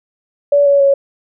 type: tone with pitch steps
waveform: sine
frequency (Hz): 573 / 563.8 / 554.8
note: D5 / C#5 / C#5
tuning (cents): -43 / +29 / +1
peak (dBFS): -7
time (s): 0.52-0.94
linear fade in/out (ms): 5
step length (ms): 140
effects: none